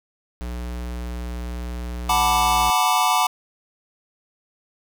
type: tone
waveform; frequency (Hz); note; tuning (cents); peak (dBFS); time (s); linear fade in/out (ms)
square; 60.3; B1; -41; -28; 0.41-2.7; 0
type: chord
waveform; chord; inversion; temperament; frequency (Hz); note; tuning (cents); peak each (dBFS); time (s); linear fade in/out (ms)
square; B minor seventh; second; equal; 740 / 880 / 987.8 / 1174.7; F#5 / A5 / B5 / D6; 0 / 0 / 0 / 0; -23; 2.09-3.27; 5
effects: none